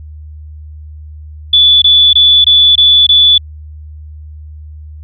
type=tone bursts; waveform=sine; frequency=3459 Hz; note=A7; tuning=30 cents flat; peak=-3 dBFS; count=6; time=1.53-3.38 s; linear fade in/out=5 ms; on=290 ms; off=22 ms; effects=added 76 Hz sine -27 dBFS peak until 5.03 s